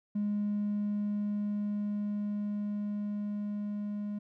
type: tone with level ramp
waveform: triangle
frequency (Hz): 206.8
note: G#3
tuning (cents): -7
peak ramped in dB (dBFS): -25 to -31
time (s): 0.15-4.19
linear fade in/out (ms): 10
effects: tanh soft clip ceiling -25 dBFS